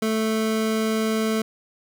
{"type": "tone", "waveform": "25% pulse", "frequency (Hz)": 220, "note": "A3", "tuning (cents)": 0, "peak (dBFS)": -17, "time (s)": [0.02, 1.42], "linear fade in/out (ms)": 5, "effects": []}